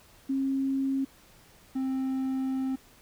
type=tone pair in turn; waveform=sine / triangle; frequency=270 / 263.8 Hz; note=C#4 / C4; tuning=-45 / +14 cents; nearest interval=unison; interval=41 cents; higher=first; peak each=-25 dBFS; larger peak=neither; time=0.29-1.05 / 1.75-2.76 s; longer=second; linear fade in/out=10 ms; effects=pink hiss -57 dBFS RMS until 3.01 s